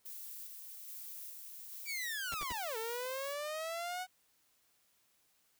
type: noise with tremolo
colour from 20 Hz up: violet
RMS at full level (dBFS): -47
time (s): 0.05-3.34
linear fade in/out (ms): 10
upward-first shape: square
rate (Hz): 1.2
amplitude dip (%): 25
type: linear two-way sweep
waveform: sawtooth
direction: down then up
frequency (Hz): 2349 to 439.9 to 746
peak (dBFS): -34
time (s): 1.85-4.07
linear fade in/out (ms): 50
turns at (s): 2.77
type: noise bursts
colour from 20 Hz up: pink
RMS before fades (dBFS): -43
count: 3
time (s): 2.32-2.523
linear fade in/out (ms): 0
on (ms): 21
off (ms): 70
effects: white hiss -73 dBFS RMS until 5.59 s